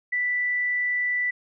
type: tone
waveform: sine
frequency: 1975 Hz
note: B6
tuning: in tune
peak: -22 dBFS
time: 0.12-1.31 s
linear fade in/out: 10 ms
effects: none